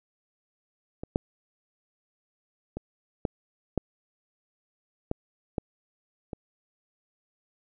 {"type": "clicks", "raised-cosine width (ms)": 2, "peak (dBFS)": [-22, -10, -20, -12, -11, -14, -14, -21], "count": 8, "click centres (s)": [1.035, 1.159, 2.77, 3.252, 3.777, 5.114, 5.582, 6.332], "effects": []}